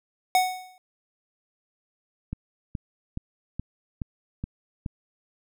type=tone with exponential decay; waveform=square; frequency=740 Hz; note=F#5; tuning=in tune; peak=-16 dBFS; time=0.35-0.78 s; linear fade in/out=1 ms; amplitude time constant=92 ms
type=click train; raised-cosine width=5 ms; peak=-18 dBFS; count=7; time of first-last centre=2.33-4.862 s; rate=2.37 Hz
effects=none